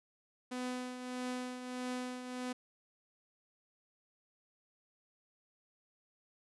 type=tone with tremolo; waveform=sawtooth; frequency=251 Hz; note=B3; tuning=28 cents sharp; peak=-32 dBFS; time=0.51-2.53 s; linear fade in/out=10 ms; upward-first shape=triangle; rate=1.6 Hz; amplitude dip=60%; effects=resampled to 24000 Hz